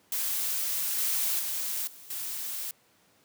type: noise with level steps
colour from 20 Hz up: blue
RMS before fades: -30 / -28 / -32 / -49 / -35 dBFS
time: 0.12-2.71 s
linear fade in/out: 2 ms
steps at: 0.98 / 1.39 / 1.87 / 2.1 s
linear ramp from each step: 5 ms
effects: pink hiss -64 dBFS RMS until 3.24 s + high-pass 150 Hz 12 dB/octave